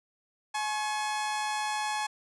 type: tone pair together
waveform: sawtooth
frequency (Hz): 847.9 / 1091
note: G#5 / C#6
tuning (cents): +36 / -28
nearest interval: major third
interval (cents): 436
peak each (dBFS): -26 / -34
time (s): 0.54-2.07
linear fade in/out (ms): 10
effects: resampled to 24000 Hz